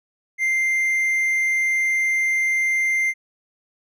triangle tone, 2093 Hz, C7, in tune, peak -16 dBFS, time 0.38-3.14 s, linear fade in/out 50 ms, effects none

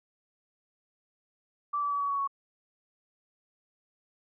sine tone with pitch steps, 1164 / 1153.3 / 1142.7 / 1132.2 / 1121.8 / 1111.4 Hz, D6 / D6 / D6 / C#6 / C#6 / C#6, -16 / -32 / -48 / +36 / +20 / +4 cents, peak -27 dBFS, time 1.73-2.276 s, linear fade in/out 10 ms, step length 91 ms, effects none

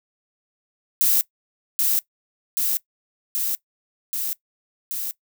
violet noise with echo, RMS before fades -18 dBFS, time 1.01-1.21 s, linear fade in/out 0 ms, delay 780 ms, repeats 5, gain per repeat -2 dB, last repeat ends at 5.11 s, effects noise-tail reverb RT60 0.1 s tail -20 dB re dry

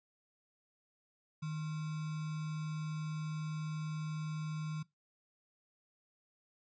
sine tone with sample-and-hold, 155.3 Hz, D#3, 3 cents flat, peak -36 dBFS, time 1.42-4.83 s, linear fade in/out 10 ms, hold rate 1225 Hz, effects noise-tail reverb RT60 0.2 s tail -22 dB re dry + resampled to 16000 Hz

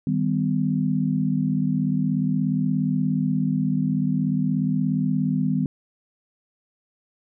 sine chord, Eb augmented, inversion none, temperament equal with one note detuned, 155.56 / 196 / 252.7 Hz, Eb3 / G3 / B3, 0 / 0 / +40 cents, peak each -24 dBFS, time 0.07-5.66 s, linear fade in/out 2 ms, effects none

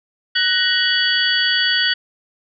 sine tone cluster, 1492 / 1879 / 2949 / 3348 / 4564 Hz, F#6 / A#6 / F#7 / G#7 / C#8, +14 / +13 / -6 / +13 / +50 cents, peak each -21 dBFS, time 0.35-1.94 s, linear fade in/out 10 ms, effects none

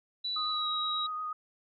sine tone with pitch glide, 3951 to 3841 Hz, B7 to B7, 0 to -49 cents, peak -31 dBFS, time 0.24-1.07 s, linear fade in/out 10 ms, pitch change -49 cents, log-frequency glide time 0.49-0.69 s
sine tone with vibrato, 1244.5 Hz, D#6, in tune, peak -33 dBFS, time 0.36-1.33 s, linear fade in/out 5 ms, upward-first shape triangle, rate 8.5 Hz, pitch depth 18 cents each way
effects none

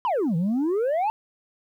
sine exponential two-way sweep, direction down then up, 1050 to 157.4 to 907 Hz, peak -18 dBFS, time 0.05-1.1 s, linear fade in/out 0 ms, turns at 0.36 s, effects tanh soft clip ceiling -20 dBFS + 10-bit

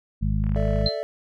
harmonic tone, 51.91 Hz, G#1, in tune, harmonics 1 / 2 / 3 / 4, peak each -23 / -26 / -28 / -29 dBFS, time 0.21-0.89 s, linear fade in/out 20 ms
click train, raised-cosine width 0.5 ms, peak -28 dBFS, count 15, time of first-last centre 0.44-0.813 s, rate 37.5 Hz
triangle chord, A suspended fourth, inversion none, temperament equal, 440 / 587.3 / 659.3 Hz, A4 / D5 / E5, 0 / 0 / 0 cents, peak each -30 / -27 / -29 dBFS, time 0.56-1.03 s, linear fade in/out 0 ms
sine tone with exponential decay, 4117 Hz, C8, 29 cents flat, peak -18 dBFS, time 0.86-1.01 s, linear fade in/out 2 ms, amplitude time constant 32 ms
effects none

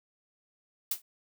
blue noise with exponential decay, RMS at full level -25 dBFS, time 0.91-1.02 s, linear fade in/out 5 ms, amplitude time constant 23 ms, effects none

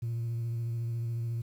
sine tone with vibrato, 116.54 Hz, A#2, in tune, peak -28 dBFS, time 0.02-1.42 s, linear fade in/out 10 ms, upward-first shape triangle, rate 14 Hz, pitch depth 29 cents each way, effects tanh soft clip ceiling -29 dBFS + 10-bit

